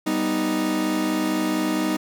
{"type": "chord", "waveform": "40% pulse", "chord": "G augmented", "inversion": "none", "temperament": "equal", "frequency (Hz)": [196, 246.9, 311.1], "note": ["G3", "B3", "D#4"], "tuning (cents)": [0, 0, 0], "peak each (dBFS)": [-27, -27, -22], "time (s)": [0.06, 1.97], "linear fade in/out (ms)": 10, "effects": []}